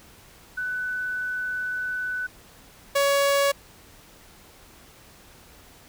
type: tone pair in turn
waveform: sine / sawtooth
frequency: 1497 / 560.7 Hz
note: F#6 / C#5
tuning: +20 / +20 cents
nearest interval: octave + perfect fourth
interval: 1700 cents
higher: first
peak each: -26 / -15 dBFS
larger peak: second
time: 0.57-2.27 / 2.95-3.52 s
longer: first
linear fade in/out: 10 ms
effects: pink hiss -51 dBFS RMS until 5.88 s